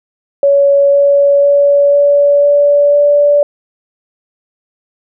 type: tone with pitch steps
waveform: sine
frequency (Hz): 562 / 565.6 / 569.2 / 572.8 / 576.5 / 580.1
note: C#5 / C#5 / C#5 / D5 / D5 / D5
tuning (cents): +24 / +35 / +46 / -43 / -32 / -21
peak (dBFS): -5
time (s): 0.43-3.43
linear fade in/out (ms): 2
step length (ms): 500
effects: none